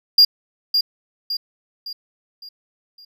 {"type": "tone with echo", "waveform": "triangle", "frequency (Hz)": 4816, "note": "D8", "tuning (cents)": 43, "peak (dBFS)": -6, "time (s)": [0.18, 0.25], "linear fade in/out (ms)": 5, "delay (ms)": 560, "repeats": 5, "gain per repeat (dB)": -7, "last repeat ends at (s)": 3.05, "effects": []}